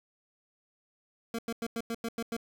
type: tone bursts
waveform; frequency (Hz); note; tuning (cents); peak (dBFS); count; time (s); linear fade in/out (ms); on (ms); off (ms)
25% pulse; 230.1; A#3; -22; -28; 8; 1.34-2.366; 2; 46; 94
effects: none